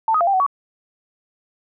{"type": "tone with pitch steps", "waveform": "sine", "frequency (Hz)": [890, 1254, 688, 788, 750, 1127], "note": ["A5", "D#6", "F5", "G5", "F#5", "C#6"], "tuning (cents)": [20, 13, -26, 9, 23, 28], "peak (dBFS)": -14, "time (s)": [0.08, 0.464], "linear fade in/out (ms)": 2, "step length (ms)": 64, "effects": []}